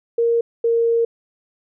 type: tone pair in turn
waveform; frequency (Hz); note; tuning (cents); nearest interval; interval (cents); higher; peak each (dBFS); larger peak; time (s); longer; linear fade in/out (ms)
sine; 466.2 / 463.2; A#4 / A#4; 0 / -11; unison; 11; first; -14; neither; 0.18-0.41 / 0.64-1.05; second; 5
effects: none